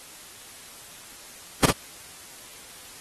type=noise with echo; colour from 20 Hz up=pink; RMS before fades=-17 dBFS; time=1.63-1.66 s; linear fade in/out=5 ms; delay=51 ms; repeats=1; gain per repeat=-3 dB; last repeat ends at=1.711 s; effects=white hiss -45 dBFS RMS until 3 s + AAC 32 kbps